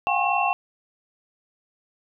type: tone cluster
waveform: sine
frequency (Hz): 714 / 778 / 819 / 1081 / 2703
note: F5 / G5 / G#5 / C#6 / E7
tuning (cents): +38 / -13 / -24 / -44 / +43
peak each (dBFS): -26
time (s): 0.07-0.53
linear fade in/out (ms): 0
effects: none